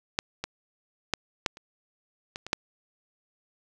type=clicks; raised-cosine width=0.2 ms; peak=-7 / -14 / -7 / -7 / -28 / -18 / -21 / -6 dBFS; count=8; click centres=0.189 / 0.44 / 1.137 / 1.462 / 1.571 / 2.359 / 2.466 / 2.531 s; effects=none